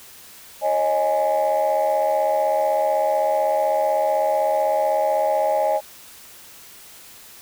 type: chord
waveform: sine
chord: C# suspended second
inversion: none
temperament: equal with one note detuned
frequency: 546.4 / 622.3 / 830.6 Hz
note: C#5 / D#5 / G#5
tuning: -25 / 0 / 0 cents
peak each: -22 / -19 / -20 dBFS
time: 0.61-5.81 s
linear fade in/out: 50 ms
effects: tanh soft clip ceiling -12 dBFS + white hiss -44 dBFS RMS until 7.41 s